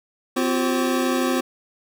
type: tone cluster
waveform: square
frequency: 256.3 / 348.6 / 381.2 / 530 / 1137 Hz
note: C4 / F4 / G4 / C5 / C#6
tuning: -36 / -3 / -48 / +22 / +44 cents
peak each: -23 / -26 / -31 / -28 / -32 dBFS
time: 0.36-1.41 s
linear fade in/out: 10 ms
effects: none